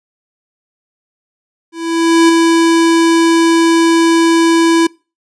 square tone with ADSR envelope, 331.5 Hz, E4, 10 cents sharp, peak -5 dBFS, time 1.72-4.87 s, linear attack 570 ms, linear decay 6 ms, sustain -3 dB, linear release 7 ms, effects noise-tail reverb RT60 0.3 s tail -24 dB re dry + resampled to 22050 Hz

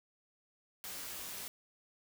white noise with comb filter, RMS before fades -44 dBFS, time 0.84-1.48 s, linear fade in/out 0 ms, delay 19 ms, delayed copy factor -0.65, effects none

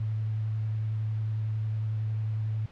sine tone with vibrato, 108.8 Hz, A2, 19 cents flat, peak -27 dBFS, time 0-2.66 s, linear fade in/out 5 ms, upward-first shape triangle, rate 11 Hz, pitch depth 17 cents each way, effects pink hiss -54 dBFS RMS until 2.71 s + low-pass 3000 Hz 12 dB/octave

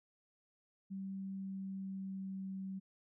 sine tone with pitch glide, 193.2 to 191.53 Hz, G3 to G3, -25 to -40 cents, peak -40 dBFS, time 0.9-2.8 s, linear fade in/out 20 ms, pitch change -15 cents, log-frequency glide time 1.32-2.52 s, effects none

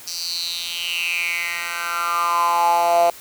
10% pulse tone with high-pass filter sweep, 171.5 Hz, F3, 31 cents flat, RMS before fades -21 dBFS, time 0.07-3.1 s, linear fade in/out 2 ms, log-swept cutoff 5200 to 640 Hz, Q 6.9, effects white hiss -41 dBFS RMS until 3.2 s

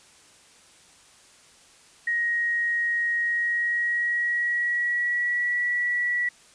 sine tone with pitch glide, 1883 to 1942.7 Hz, A#6 to B6, +17 to -29 cents, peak -22 dBFS, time 2.07-6.29 s, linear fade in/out 5 ms, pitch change +54 cents, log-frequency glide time 3.18-5.61 s, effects white hiss -54 dBFS RMS until 6.54 s + resampled to 22050 Hz

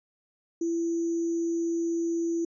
sine tone with sample-and-hold, 335.5 Hz, E4, 31 cents sharp, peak -25 dBFS, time 0.61-2.45 s, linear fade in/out 5 ms, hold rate 6300 Hz, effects resampled to 22050 Hz

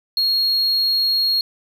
sine tone, 4286 Hz, C8, 41 cents sharp, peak -13 dBFS, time 0.17-1.41 s, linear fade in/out 2 ms, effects tanh soft clip ceiling -14 dBFS + 8-bit

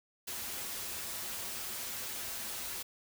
white noise with comb filter, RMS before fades -40 dBFS, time 0.27-2.83 s, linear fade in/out 10 ms, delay 6.7 ms, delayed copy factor -0.5, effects none

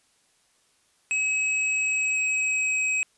square tone with pitch glide, 2559 to 2538 Hz, D#7 to D#7, +48 to +34 cents, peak -23 dBFS, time 1.11-3.03 s, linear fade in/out 0 ms, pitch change -14 cents, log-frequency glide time 1.79-2.82 s, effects white hiss -65 dBFS RMS until 3.17 s + resampled to 24000 Hz

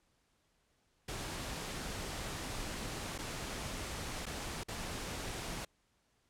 pink noise with dropouts, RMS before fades -41 dBFS, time 1.08-5.65 s, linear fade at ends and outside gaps 5 ms, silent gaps 3.18-3.186 / 4.257-4.264 / 4.635-4.683 s, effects pink hiss -75 dBFS RMS until 6.29 s + low-pass 10000 Hz 12 dB/octave

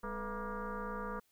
sine tone with frequency modulation, 490 Hz, B4, 14 cents flat, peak -37 dBFS, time 0.03-1.2 s, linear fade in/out 10 ms, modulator 231 Hz, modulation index 4, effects white hiss -74 dBFS RMS until 1.31 s

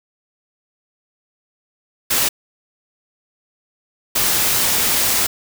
white noise bursts at uneven times, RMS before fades -17 dBFS, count 2, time 2.1-2.29 / 4.15-5.27 s, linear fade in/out 10 ms, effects none

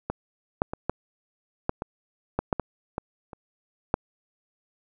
clicks, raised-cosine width 1 ms, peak -13 / -7 / -17 / -10 / -9 / -16 / -10 / -8 / -12 / -14 / -26 / -6 dBFS, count 12, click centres 0.1 / 0.619 / 0.735 / 0.896 / 1.694 / 1.821 / 2.39 / 2.528 / 2.597 / 2.981 / 3.332 / 3.941 s, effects none

